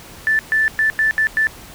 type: tone bursts at uneven times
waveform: triangle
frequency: 1760 Hz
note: A6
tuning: in tune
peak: -9 dBFS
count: 6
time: 0.27-0.39 / 0.52-0.68 / 0.79-0.9 / 0.99-1.11 / 1.18-1.27 / 1.37-1.47 s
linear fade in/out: 0 ms
effects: tanh soft clip ceiling -11 dBFS + pink hiss -39 dBFS RMS until 1.74 s